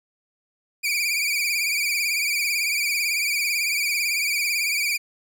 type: tone with vibrato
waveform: sawtooth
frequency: 2349 Hz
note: D7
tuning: in tune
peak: -18 dBFS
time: 0.83-4.98 s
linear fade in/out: 20 ms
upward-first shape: triangle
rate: 18 Hz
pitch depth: 94 cents each way
effects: none